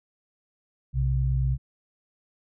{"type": "tone pair together", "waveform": "sine", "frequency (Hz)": [61.8, 131.12], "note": ["B1", "C3"], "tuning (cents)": [2, 4], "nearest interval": "octave + minor second", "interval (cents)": 1302, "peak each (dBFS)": [-24, -24], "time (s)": [0.93, 1.58], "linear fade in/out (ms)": 50, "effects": []}